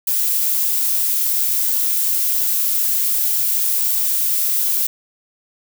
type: noise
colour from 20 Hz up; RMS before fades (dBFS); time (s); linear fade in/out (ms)
violet; -18; 0.07-4.87; 5
effects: none